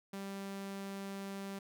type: tone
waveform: sawtooth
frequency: 196.5 Hz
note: G3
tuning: 4 cents sharp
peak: -37 dBFS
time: 0.13-1.59 s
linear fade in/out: 5 ms
effects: none